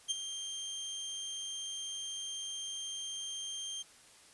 25% pulse tone with ADSR envelope, 3174 Hz, G7, 21 cents sharp, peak -25 dBFS, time 0.08-3.83 s, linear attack 29 ms, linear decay 19 ms, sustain -10 dB, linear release 16 ms, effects white hiss -59 dBFS RMS until 4.33 s + resampled to 24000 Hz

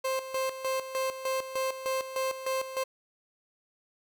30% pulse tone with tremolo, 526 Hz, C5, 9 cents sharp, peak -25 dBFS, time 0.04-2.84 s, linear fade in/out 10 ms, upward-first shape square, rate 3.3 Hz, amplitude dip 70%, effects none

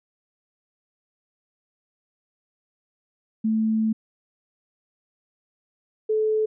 sine tone pair in turn, 220 / 433.3 Hz, A3 / A4, 0 / -27 cents, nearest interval octave, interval 1173 cents, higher second, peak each -19 dBFS, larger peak neither, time 3.44-3.93 / 6.09-6.46 s, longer first, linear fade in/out 10 ms, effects none

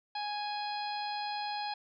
harmonic tone, 830.6 Hz, G#5, in tune, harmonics 1 / 2 / 3 / 4 / 5 / 6, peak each -35 / -46 / -46 / -47 / -43 / -47 dBFS, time 0.15-1.74 s, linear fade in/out 5 ms, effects none

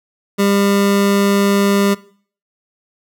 25% pulse tone, 200 Hz, G3, 35 cents sharp, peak -8 dBFS, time 0.38-1.95 s, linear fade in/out 20 ms, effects noise-tail reverb RT60 0.5 s tail -20 dB re dry

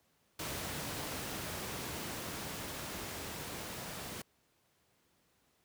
pink noise with level ramp, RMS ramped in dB -39 to -43 dBFS, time 0.39-4.22 s, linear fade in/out 5 ms, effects pink hiss -73 dBFS RMS until 5.64 s + high-pass 80 Hz 12 dB/octave

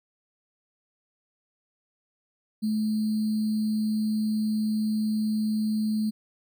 sine tone with sample-and-hold, 215.6 Hz, A3, 35 cents flat, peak -23 dBFS, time 2.62-6.11 s, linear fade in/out 20 ms, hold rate 4410 Hz, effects none

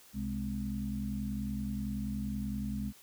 harmonic tone with a mistuned harmonic, 64.4 Hz, C2, 27 cents flat, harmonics 1 / 2 / 3 / 4, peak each -40 / -42 / -35 / -43 dBFS, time 0.13-2.93 s, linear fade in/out 50 ms, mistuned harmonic 3, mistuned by +120 cents, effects white hiss -58 dBFS RMS until 3.02 s

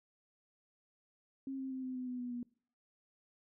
sine tone with pitch steps, 269 / 265 / 261 / 257.1 / 253.3 / 249.5 / 245.8 / 242.2 Hz, C4 / C4 / C4 / C4 / B3 / B3 / B3 / B3, +48 / +22 / -4 / -30 / +44 / +18 / -8 / -34 cents, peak -38 dBFS, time 1.47-2.43 s, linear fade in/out 2 ms, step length 120 ms, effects noise-tail reverb RT60 0.5 s tail -23 dB re dry

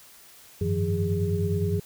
sine tone cluster, 93.8 / 103.5 / 154.8 / 172.5 / 409.4 Hz, F#2 / G#2 / D#3 / F3 / G#4, +24 / -5 / -9 / -21 / -25 cents, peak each -26 / -33 / -33 / -29 / -29 dBFS, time 0.61-1.8 s, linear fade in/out 5 ms, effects white hiss -51 dBFS RMS until 1.85 s

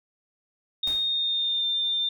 sine tone with pitch glide, 3698 to 3597 Hz, A#7 to A7, -15 to +37 cents, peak -23 dBFS, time 0.83-2.09 s, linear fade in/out 5 ms, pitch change -48 cents, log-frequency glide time 1.02-1.69 s
pink noise with exponential decay, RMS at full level -38 dBFS, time 0.87-1.23 s, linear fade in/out 1 ms, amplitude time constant 78 ms
effects none

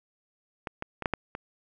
clicks, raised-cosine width 0.5 ms, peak -18 / -18 / -19 / -10 / -11 / -20 dBFS, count 6, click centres 0.672 / 0.824 / 1.023 / 1.058 / 1.137 / 1.351 s, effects none

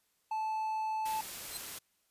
triangle tone, 873 Hz, A5, 14 cents flat, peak -30 dBFS, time 0.31-1.21 s, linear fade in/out 5 ms
white noise, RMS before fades -43 dBFS, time 1.05-1.79 s, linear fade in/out 10 ms
15% pulse tone with exponential growth, 4100 Hz, C8, 36 cents flat, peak -29 dBFS, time 1.44-1.57 s, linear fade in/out 2 ms, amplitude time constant 27 ms
effects white hiss -75 dBFS RMS until 2.1 s + resampled to 32000 Hz

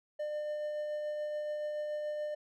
triangle tone with tremolo, 600 Hz, D5, 37 cents sharp, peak -31 dBFS, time 0.19-2.35 s, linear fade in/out 10 ms, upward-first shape triangle, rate 7 Hz, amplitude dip 25%, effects none

